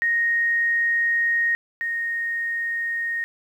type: tone pair in turn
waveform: sine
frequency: 1864.7 / 1857.9 Hz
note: A#6 / A#6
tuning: 0 / -6 cents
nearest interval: unison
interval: 6 cents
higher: first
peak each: -18 / -23 dBFS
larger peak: first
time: 0.02-1.55 / 1.81-3.24 s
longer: first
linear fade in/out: 0 ms
effects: 9-bit